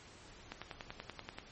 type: click train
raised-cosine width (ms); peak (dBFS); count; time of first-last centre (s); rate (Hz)
0.3; -26; 10; 0.52-1.385; 10.4
effects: pink hiss -56 dBFS RMS until 1.51 s + MP3 32 kbps